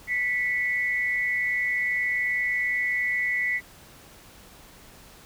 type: tone pair together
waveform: sine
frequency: 1975.5 / 2196 Hz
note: B6 / C#7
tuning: 0 / -17 cents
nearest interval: major second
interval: 183 cents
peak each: -24 / -29 dBFS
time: 0.07-3.61 s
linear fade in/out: 50 ms
effects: pink hiss -50 dBFS RMS until 5.25 s